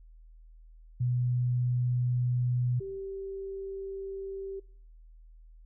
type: tone pair in turn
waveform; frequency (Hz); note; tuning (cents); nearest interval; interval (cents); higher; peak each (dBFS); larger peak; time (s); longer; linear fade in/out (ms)
sine; 123.47 / 389.2; B2 / G4; 0 / -12; octave + minor sixth; 1988; second; -25 / -35; first; 1-2.8 / 2.8-4.6; neither; 10
effects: noise-tail reverb RT60 0.7 s tail -25 dB re dry + added 40 Hz sine -50 dBFS peak until 5.65 s